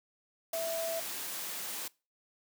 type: tone in noise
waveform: sine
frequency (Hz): 659.3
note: E5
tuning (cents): 0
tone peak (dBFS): -32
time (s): 0.53-1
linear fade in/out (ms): 5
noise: white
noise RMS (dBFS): -39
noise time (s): 0.53-1.88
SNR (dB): +4
effects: noise-tail reverb RT60 0.3 s tail -23 dB re dry + high-pass 200 Hz 12 dB/octave